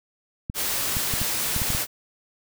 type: clicks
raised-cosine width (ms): 5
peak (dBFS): -16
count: 8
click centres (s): 0.499 / 0.968 / 1.138 / 1.216 / 1.564 / 1.618 / 1.703 / 1.749
type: noise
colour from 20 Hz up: white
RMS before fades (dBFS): -26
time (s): 0.54-1.87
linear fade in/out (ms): 50
effects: none